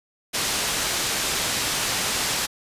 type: low-pass noise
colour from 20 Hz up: white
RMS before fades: -25 dBFS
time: 0.33-2.47 s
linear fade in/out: 20 ms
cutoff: 7500 Hz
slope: 12 dB/octave
effects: resampled to 32000 Hz